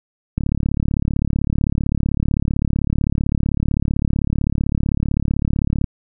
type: click train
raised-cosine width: 5 ms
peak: -6 dBFS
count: 196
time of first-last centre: 0.38-5.842 s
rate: 35.7 Hz
effects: none